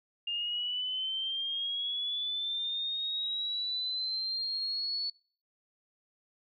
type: linear sweep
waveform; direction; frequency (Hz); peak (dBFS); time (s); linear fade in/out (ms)
sine; up; 2810 to 4435; -31; 0.27-5.1; 5
effects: noise-tail reverb RT60 0.5 s tail -25 dB re dry